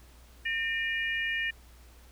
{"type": "tone cluster", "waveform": "sine", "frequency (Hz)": [1821, 2392, 2872], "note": ["A#6", "D7", "F7"], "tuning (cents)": [-41, 31, 48], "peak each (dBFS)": [-30, -34, -37], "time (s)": [0.45, 1.51], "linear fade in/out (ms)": 10, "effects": ["added 60 Hz sine -52 dBFS peak until 2.11 s", "pink hiss -59 dBFS RMS until 2.11 s"]}